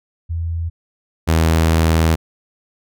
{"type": "tone pair in turn", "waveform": ["sine", "sawtooth"], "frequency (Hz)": [83.4, 81.03], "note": ["E2", "E2"], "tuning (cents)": [21, -29], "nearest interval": "unison", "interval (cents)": 50, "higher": "first", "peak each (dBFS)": [-19, -8], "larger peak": "second", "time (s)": [[0.29, 0.7], [1.27, 2.16]], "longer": "second", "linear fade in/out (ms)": 20, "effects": []}